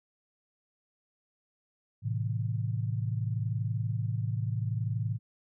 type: tone cluster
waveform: sine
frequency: 109.3 / 130 / 161.9 Hz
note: A2 / C3 / E3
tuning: -11 / -11 / -31 cents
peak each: -30 / -34 / -38 dBFS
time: 2.02-5.19 s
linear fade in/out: 50 ms
effects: none